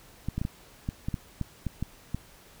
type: clicks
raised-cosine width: 5 ms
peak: -17 dBFS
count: 11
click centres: 0.286 / 0.38 / 0.415 / 0.451 / 0.889 / 1.085 / 1.142 / 1.413 / 1.667 / 1.826 / 2.146 s
effects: pink hiss -54 dBFS RMS until 2.6 s